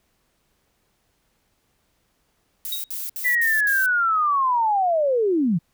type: noise bursts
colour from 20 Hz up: violet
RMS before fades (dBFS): -30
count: 5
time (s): 2.65-3.86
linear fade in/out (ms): 0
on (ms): 190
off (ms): 65
type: tone with exponential decay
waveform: sine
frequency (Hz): 3789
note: A#7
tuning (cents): +27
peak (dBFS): -23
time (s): 2.72-2.9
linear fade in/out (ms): 5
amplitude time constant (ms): 38
type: linear sweep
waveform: sine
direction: down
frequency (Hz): 2000 to 149.8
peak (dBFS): -17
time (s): 3.24-5.59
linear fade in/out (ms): 20
effects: pink hiss -68 dBFS RMS until 5.73 s